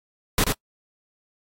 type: noise with echo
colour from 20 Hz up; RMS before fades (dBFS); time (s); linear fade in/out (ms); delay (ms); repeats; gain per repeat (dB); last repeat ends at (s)
pink; -19; 0.38-0.44; 2; 85; 1; -4; 0.525
effects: noise-tail reverb RT60 0.1 s tail -25 dB re dry + AAC 48 kbps